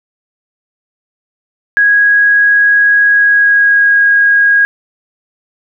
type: tone with pitch glide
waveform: sine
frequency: 1654 to 1639.7 Hz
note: G#6 to G#6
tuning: -8 to -23 cents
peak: -5 dBFS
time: 1.77-4.65 s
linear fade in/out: 0 ms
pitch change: -15 cents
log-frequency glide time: 3.09-4.03 s
effects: none